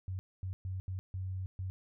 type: tone bursts at uneven times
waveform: sine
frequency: 93.8 Hz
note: F#2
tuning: 24 cents sharp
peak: -35 dBFS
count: 6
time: 0.08-0.19 / 0.43-0.53 / 0.65-0.8 / 0.88-0.99 / 1.14-1.46 / 1.59-1.7 s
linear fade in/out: 0 ms
effects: none